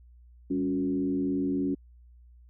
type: tone with frequency modulation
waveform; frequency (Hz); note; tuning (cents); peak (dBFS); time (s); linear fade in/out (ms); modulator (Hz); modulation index
sine; 278.3; C#4; +7; -25; 0.5-1.75; 10; 83.1; 0.82
effects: added 60 Hz sine -51 dBFS peak until 2.49 s